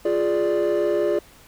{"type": "chord", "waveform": "triangle", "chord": "D diminished", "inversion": "first", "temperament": "equal", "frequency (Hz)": [349.2, 415.3, 587.3], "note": ["F4", "Ab4", "D5"], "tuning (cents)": [0, 0, 0], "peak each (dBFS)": -20, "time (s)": [0.05, 1.19], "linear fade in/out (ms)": 5, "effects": ["tanh soft clip ceiling -12 dBFS", "pink hiss -50 dBFS RMS until 1.47 s"]}